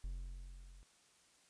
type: tone with level ramp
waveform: triangle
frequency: 44.63 Hz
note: F1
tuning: 38 cents sharp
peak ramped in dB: -37 to -54 dBFS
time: 0.04-0.83 s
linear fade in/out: 0 ms
effects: white hiss -69 dBFS RMS until 1.49 s + resampled to 22050 Hz